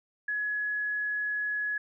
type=tone; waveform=sine; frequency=1688 Hz; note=G#6; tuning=28 cents sharp; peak=-28 dBFS; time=0.28-1.78 s; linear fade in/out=5 ms; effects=none